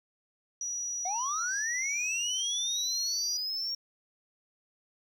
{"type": "tone", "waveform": "sine", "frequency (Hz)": 5830, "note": "F#8", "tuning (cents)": -26, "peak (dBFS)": -32, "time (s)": [0.61, 3.37], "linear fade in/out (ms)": 2}
{"type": "linear sweep", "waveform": "triangle", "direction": "up", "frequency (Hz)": [700, 5588], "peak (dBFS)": -30, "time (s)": [1.05, 3.75], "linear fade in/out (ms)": 5}
{"effects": ["10-bit"]}